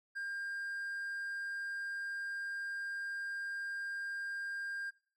triangle tone, 1602 Hz, G6, 37 cents sharp, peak -36 dBFS, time 0.15-4.91 s, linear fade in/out 20 ms, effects noise-tail reverb RT60 0.4 s tail -19 dB re dry

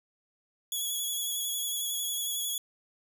10% pulse tone with vibrato, 3367 Hz, G#7, 23 cents sharp, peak -23 dBFS, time 0.72-2.58 s, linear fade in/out 2 ms, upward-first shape sine, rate 11 Hz, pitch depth 22 cents each way, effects none

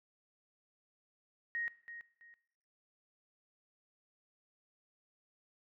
sine tone with echo, 1873 Hz, A#6, 8 cents sharp, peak -35 dBFS, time 1.55-1.68 s, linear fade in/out 0 ms, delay 330 ms, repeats 2, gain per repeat -11 dB, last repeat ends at 2.34 s, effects noise-tail reverb RT60 0.7 s tail -18 dB re dry

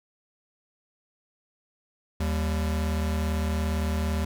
square tone pair together, 78.3 / 197.3 Hz, D#2 / G3, +11 / +11 cents, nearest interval octave + major third, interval 1600 cents, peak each -26 / -33 dBFS, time 2.2-4.25 s, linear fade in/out 5 ms, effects none

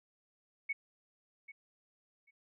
sine tone with echo, 2217 Hz, C#7, in tune, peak -32 dBFS, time 0.69-0.73 s, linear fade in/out 10 ms, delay 790 ms, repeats 2, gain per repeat -15 dB, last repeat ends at 2.31 s, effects none

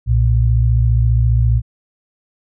sine tone pair together, 61.73 / 116.54 Hz, B1 / A#2, 0 / 0 cents, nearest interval major seventh, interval 1100 cents, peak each -13 dBFS, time 0.06-1.62 s, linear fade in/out 50 ms, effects none

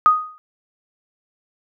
sine tone with exponential decay, 1244.5 Hz, D#6, in tune, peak -6 dBFS, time 0.06-0.38 s, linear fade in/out 0 ms, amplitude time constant 69 ms, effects none

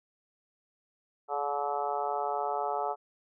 harmonic tone with a mistuned harmonic, 144.1 Hz, D3, 33 cents flat, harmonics 3 / 4 / 5 / 6 / 7 / 8 / 9, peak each -37 / -38 / -33 / -34 / -44 / -41 / -39 dBFS, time 1.28-2.96 s, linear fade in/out 50 ms, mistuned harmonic 3, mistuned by -25 cents, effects none

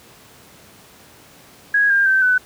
sine tone with pitch steps, 1655 / 1602.3 / 1551.3 / 1501.9 Hz, G#6 / G6 / G6 / F#6, -6 / +37 / -19 / +25 cents, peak -12 dBFS, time 1.74-2.38 s, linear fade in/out 5 ms, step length 160 ms, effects pink hiss -46 dBFS RMS until 2.45 s + high-pass 100 Hz 12 dB/octave

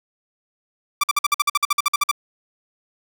sawtooth tone bursts, 1171 Hz, D6, 5 cents flat, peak -11 dBFS, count 15, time 1.01-2.114 s, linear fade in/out 5 ms, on 26 ms, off 51 ms, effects none

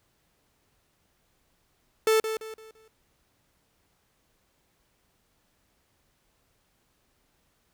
45% pulse tone with echo, 440 Hz, A4, in tune, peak -19 dBFS, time 2.07-2.2 s, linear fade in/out 2 ms, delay 170 ms, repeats 4, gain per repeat -9 dB, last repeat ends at 2.88 s, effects pink hiss -70 dBFS RMS until 7.73 s

